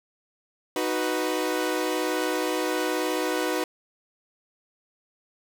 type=chord; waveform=sawtooth; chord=B major; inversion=first; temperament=equal; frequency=311.1 / 370 / 493.9 Hz; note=D#4 / F#4 / B4; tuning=0 / 0 / 0 cents; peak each=-25 dBFS; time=0.76-3.64 s; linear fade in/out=2 ms; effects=none